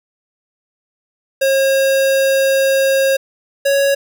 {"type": "tone pair in turn", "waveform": "square", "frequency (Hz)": [540, 555.5], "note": ["C#5", "C#5"], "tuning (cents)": [-45, 4], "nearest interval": "unison", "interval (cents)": 49, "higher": "second", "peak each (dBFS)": -12, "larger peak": "neither", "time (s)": [[1.41, 3.17], [3.65, 3.95]], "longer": "first", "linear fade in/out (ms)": 10, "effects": []}